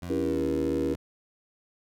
20% pulse tone with pitch glide, 87.31 to 77.78 Hz, F2 to D#2, 0 to 0 cents, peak -30 dBFS, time 0.02-0.96 s, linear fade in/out 5 ms, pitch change -200 cents, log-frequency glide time 0.2-0.42 s
sine chord, C# diminished seventh, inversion none, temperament just, 277.2 / 332.6 / 399.1 / 479 Hz, C#4 / E4 / G4 / Bb4, 0 / +16 / +31 / +47 cents, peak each -29 / -30 / -33 / -31 dBFS, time 0.09-0.95 s, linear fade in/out 20 ms
effects none

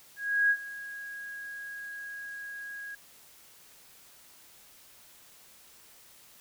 sine tone with ADSR envelope, 1647 Hz, G#6, 15 cents flat, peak -20 dBFS, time 0.16-2.95 s, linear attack 340 ms, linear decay 64 ms, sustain -18 dB, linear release 5 ms, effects white hiss -56 dBFS RMS until 6.4 s

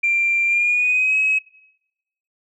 sine tone with pitch glide, 2371 to 2556 Hz, D7 to D#7, +16 to +46 cents, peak -14 dBFS, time 0.03-1.39 s, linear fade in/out 10 ms, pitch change +130 cents, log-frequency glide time 0.46-1.16 s, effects noise-tail reverb RT60 1.0 s tail -24 dB re dry + tanh soft clip ceiling -10 dBFS

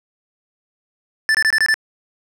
square tone bursts, 1760 Hz, A6, in tune, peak -13 dBFS, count 6, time 1.29-1.741 s, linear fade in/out 0 ms, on 56 ms, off 23 ms, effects low-pass 8000 Hz 12 dB/octave

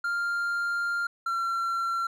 triangle tone pair in turn, 1396.9 / 1361.8 Hz, F6 / F6, 0 / -44 cents, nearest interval unison, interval 44 cents, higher first, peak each -24 / -24 dBFS, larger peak neither, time 0.04-1.07 / 1.26-2.07 s, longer first, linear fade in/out 5 ms, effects none

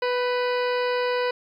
harmonic tone with a mistuned harmonic, 493.9 Hz, B4, in tune, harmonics 1 / 2 / 3 / 4 / 5 / 6 / 8 / 9 / 10, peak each -23 / -29 / -33 / -35 / -37 / -39 / -41 / -42 / -43 dBFS, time 0.02-1.31 s, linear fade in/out 5 ms, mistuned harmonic 3, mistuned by +22 cents, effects 10-bit

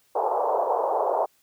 white band-pass noise, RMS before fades -24 dBFS, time 0.15-1.26 s, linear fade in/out 10 ms, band 420 to 960 Hz, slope 48 dB/octave, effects white hiss -64 dBFS RMS until 1.42 s

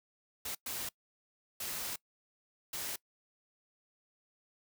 white noise bursts at uneven times, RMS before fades -39 dBFS, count 4, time 0.45-0.55 / 0.66-0.89 / 1.6-1.96 / 2.73-2.96 s, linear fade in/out 5 ms, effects noise-tail reverb RT60 0.1 s tail -23 dB re dry

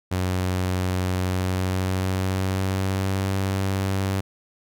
sawtooth tone with pitch glide, 92 to 96.52 Hz, F#2 to G2, -9 to -26 cents, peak -18 dBFS, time 0.11-4.21 s, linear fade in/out 10 ms, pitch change +83 cents, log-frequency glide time 1.19-3.27 s, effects none

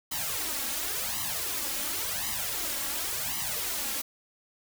white noise with flanger, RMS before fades -32 dBFS, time 0.11-4.02 s, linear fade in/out 10 ms, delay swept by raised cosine 0.99 to 3.69 ms, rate 0.92 Hz, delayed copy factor +0.95, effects none

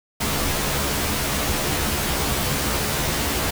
pink noise with comb filter, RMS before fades -23 dBFS, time 0.2-3.51 s, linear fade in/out 10 ms, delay 14 ms, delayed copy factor +1, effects none

